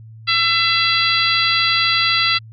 harmonic tone, 672 Hz, E5, 33 cents sharp, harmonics 2 / 3 / 4 / 5 / 6 / 7, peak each -21 / -21 / -21 / -21 / -21 / -21 dBFS, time 0.27-2.39 s, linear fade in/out 20 ms, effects added 111 Hz sine -36 dBFS peak until 2.52 s

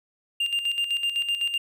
triangle tone with tremolo, 2799 Hz, F7, 3 cents sharp, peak -20 dBFS, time 0.4-1.58 s, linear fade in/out 5 ms, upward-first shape square, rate 7.9 Hz, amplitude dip 60%, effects none

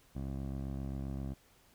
15% pulse tone with low-pass filter, 67.6 Hz, C#2, 43 cents flat, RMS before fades -39 dBFS, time 0.15-1.34 s, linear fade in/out 10 ms, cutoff 570 Hz, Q 0.55, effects pink hiss -65 dBFS RMS until 1.74 s

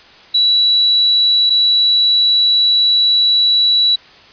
sine tone pair in turn, 3928 / 3928 Hz, B7 / B7, -10 / -10 cents, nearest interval unison, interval 0 cents, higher neither, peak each -9 dBFS, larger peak neither, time 0.34-1.5 / 1.5-3.96 s, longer second, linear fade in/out 10 ms, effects white hiss -42 dBFS RMS until 4.32 s + resampled to 11025 Hz

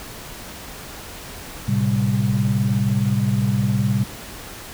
sine tone cluster, 112 / 131.3 / 197.6 Hz, A2 / C3 / G3, +31 / +6 / +14 cents, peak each -21 dBFS, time 1.68-4.04 s, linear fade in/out 5 ms, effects pink hiss -36 dBFS RMS until 4.73 s

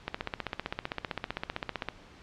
click train, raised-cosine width 0.3 ms, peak -15 dBFS, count 29, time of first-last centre 0.08-1.886 s, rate 15.5 Hz, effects pink hiss -53 dBFS RMS until 2.22 s + low-pass 4000 Hz 12 dB/octave

